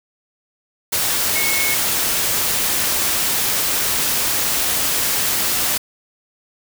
sine tone in noise, 2192 Hz, C#7, 20 cents flat, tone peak -21 dBFS, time 1.35-1.75 s, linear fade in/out 10 ms, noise white, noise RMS -19 dBFS, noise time 0.92-5.78 s, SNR -5 dB, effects none

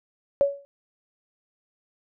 sine tone with exponential decay, 562 Hz, C#5, 24 cents sharp, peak -13 dBFS, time 0.41-0.65 s, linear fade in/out 0 ms, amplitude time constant 52 ms, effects none

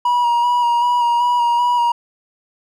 triangle tone with vibrato, 960 Hz, B5, 49 cents flat, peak -11 dBFS, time 0.05-1.92 s, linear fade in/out 5 ms, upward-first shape square, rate 2.6 Hz, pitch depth 20 cents each way, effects none

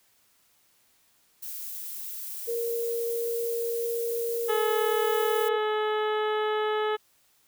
violet noise, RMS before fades -37 dBFS, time 1.42-5.49 s, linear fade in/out 10 ms
sine tone, 466.2 Hz, A#4, in tune, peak -27 dBFS, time 2.47-5.58 s, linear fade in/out 20 ms
harmonic tone, 427.8 Hz, A4, 49 cents flat, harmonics 1 / 2 / 3 / 4 / 5 / 6 / 7 / 8 / 9, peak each -26 / -32 / -33 / -37 / -43 / -50 / -41 / -45 / -49 dBFS, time 4.48-6.97 s, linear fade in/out 20 ms
effects white hiss -65 dBFS RMS until 7.47 s

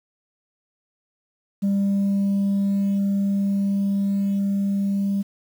sine tone with level ramp, 198.5 Hz, G3, 22 cents sharp, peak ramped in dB -15 to -18 dBFS, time 1.62-5.23 s, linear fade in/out 20 ms, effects tanh soft clip ceiling -17 dBFS + 8-bit

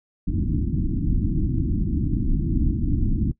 pink low-pass noise, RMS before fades -22 dBFS, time 0.27-3.32 s, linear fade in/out 10 ms, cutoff 330 Hz, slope 96 dB/octave, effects noise-tail reverb RT60 0.1 s tail -19 dB re dry

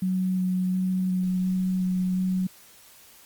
sine tone with vibrato, 184.8 Hz, F#3, 2 cents flat, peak -22 dBFS, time 0.02-2.47 s, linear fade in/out 5 ms, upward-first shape square, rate 1.4 Hz, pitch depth 8 cents each way, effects white hiss -52 dBFS RMS until 3.25 s + Opus 32 kbps

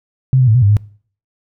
sine tone with pitch steps, 131.1 / 127.9 / 108.9 / 126.1 / 100.9 / 104.7 Hz, C3 / C3 / A2 / B2 / G#2 / G#2, +4 / -39 / -17 / +36 / -49 / +15 cents, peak -7 dBFS, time 0.33-0.768 s, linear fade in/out 0 ms, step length 73 ms, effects noise-tail reverb RT60 0.5 s tail -23 dB re dry

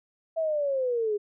sine linear sweep, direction down, 660 to 404.7 Hz, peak -24 dBFS, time 0.36-1.18 s, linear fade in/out 20 ms, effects none

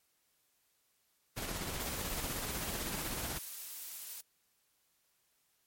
pink noise with tremolo, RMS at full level -38 dBFS, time 1.36-3.39 s, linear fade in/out 20 ms, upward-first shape square, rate 16 Hz, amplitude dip 30%
blue noise, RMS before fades -44 dBFS, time 1.8-4.21 s, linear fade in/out 5 ms
effects white hiss -75 dBFS RMS until 5.66 s + MP3 64 kbps

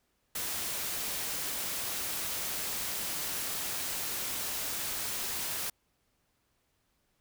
white noise, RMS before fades -35 dBFS, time 0.35-5.7 s, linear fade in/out 5 ms, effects pink hiss -75 dBFS RMS until 7.2 s

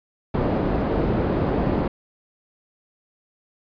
white low-pass noise, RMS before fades -22 dBFS, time 0.34-1.88 s, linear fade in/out 5 ms, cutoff 440 Hz, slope 12 dB/octave, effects resampled to 11025 Hz

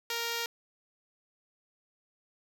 5% pulse tone, 466.2 Hz, A#4, in tune, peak -20 dBFS, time 0.1-0.46 s, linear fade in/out 2 ms, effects none

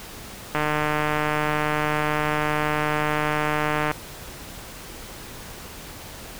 click train, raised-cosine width 0.5 ms, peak -8 dBFS, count 509, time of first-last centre 0.55-3.914 s, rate 151 Hz, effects pink hiss -39 dBFS RMS until 6.39 s

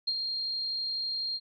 sine tone with ADSR envelope, 4212 Hz, C8, 11 cents sharp, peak -25 dBFS, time 0.07-1.4 s, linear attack 10 ms, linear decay 53 ms, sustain -5 dB, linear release 46 ms, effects none

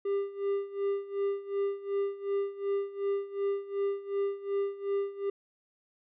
triangle tone with tremolo, 398.4 Hz, G4, 28 cents sharp, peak -24 dBFS, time 0.05-5.3 s, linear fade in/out 5 ms, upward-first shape sine, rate 2.7 Hz, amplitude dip 85%, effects resampled to 8000 Hz

